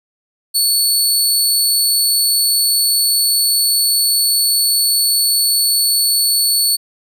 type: tone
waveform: 20% pulse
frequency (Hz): 4435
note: C#8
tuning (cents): 0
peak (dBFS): -6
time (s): 0.54-6.77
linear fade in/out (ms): 20
effects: none